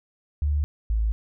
sine tone pair in turn, 73.42 / 54.43 Hz, D2 / A1, 0 / -18 cents, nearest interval perfect fourth, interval 518 cents, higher first, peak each -20 dBFS, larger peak neither, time 0.42-0.64 / 0.9-1.12 s, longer neither, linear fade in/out 0 ms, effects none

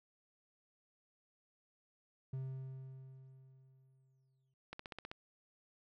triangle tone with exponential decay, 132.1 Hz, C3, 17 cents sharp, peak -36 dBFS, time 2.33-4.54 s, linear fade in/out 5 ms, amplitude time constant 480 ms
click train, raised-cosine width 0.3 ms, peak -29 dBFS, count 7, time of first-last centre 4.73-5.115 s, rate 15.6 Hz
effects none

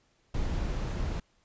brown noise, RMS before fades -31 dBFS, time 0.34-1.2 s, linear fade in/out 5 ms, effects pink hiss -69 dBFS RMS until 1.44 s + resampled to 16000 Hz

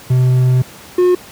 triangle tone pair in turn, 127.4 / 360.3 Hz, C3 / F#4, -46 / -46 cents, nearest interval octave + tritone, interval 1800 cents, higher second, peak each -6 dBFS, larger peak neither, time 0.1-0.62 / 0.98-1.15 s, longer first, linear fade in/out 5 ms, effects pink hiss -37 dBFS RMS until 1.31 s + high-pass 80 Hz 12 dB/octave

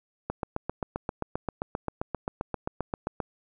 click train, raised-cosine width 1 ms, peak -15 dBFS, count 23, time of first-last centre 0.3-3.202 s, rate 7.58 Hz, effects none

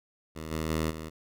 10% pulse tone with level steps, 79.2 Hz, D#2, 31 cents sharp, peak -29 / -22 / -19 / -29 dBFS, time 0.35-1.1 s, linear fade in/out 20 ms, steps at 0.51 / 0.69 / 0.9 s, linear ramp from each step 10 ms, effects none

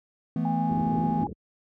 triangle chord, E suspended fourth, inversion none, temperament just, 164.81 / 219.8 / 247.2 Hz, E3 / A3 / B3, 0 / -2 / +2 cents, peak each -26 / -27 / -28 dBFS, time 0.36-1.24 s, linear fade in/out 2 ms
sine tone with pitch glide, 812 to 824.3 Hz, G#5 to G#5, -39 to -13 cents, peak -28 dBFS, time 0.45-1.27 s, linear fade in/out 2 ms, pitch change +26 cents, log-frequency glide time 0.59-0.67 s
white low-pass noise, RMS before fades -35 dBFS, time 0.69-1.33 s, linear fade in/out 5 ms, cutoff 410 Hz, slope 48 dB/octave
effects high-pass 60 Hz 12 dB/octave

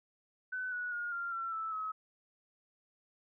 sine tone with pitch steps, 1508 / 1467.6 / 1428.3 / 1390 / 1352.8 / 1316.6 / 1281.3 Hz, F#6 / F#6 / F6 / F6 / E6 / E6 / E6, +32 / -15 / +38 / -9 / +44 / -3 / -50 cents, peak -35 dBFS, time 0.52-1.92 s, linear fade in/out 10 ms, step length 200 ms, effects none

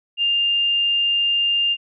sine tone, 2803 Hz, F7, 6 cents sharp, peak -16 dBFS, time 0.17-1.77 s, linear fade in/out 50 ms, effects none

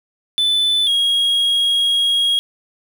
triangle tone pair in turn, 3504 / 3287 Hz, A7 / G#7, -8 / -19 cents, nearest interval minor second, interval 111 cents, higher first, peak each -12 / -12 dBFS, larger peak neither, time 0.38-0.87 / 0.87-2.39 s, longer second, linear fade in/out 0 ms, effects 7-bit

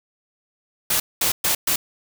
white noise bursts at uneven times, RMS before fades -20 dBFS, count 4, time 0.9-1 / 1.21-1.32 / 1.44-1.55 / 1.67-1.76 s, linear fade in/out 5 ms, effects none

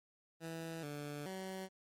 15% pulse tone with pitch steps, 164 / 146.3 / 189.3 Hz, E3 / D3 / F#3, -9 / -6 / +40 cents, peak -36 dBFS, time 0.4-1.69 s, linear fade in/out 50 ms, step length 430 ms, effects MP3 64 kbps

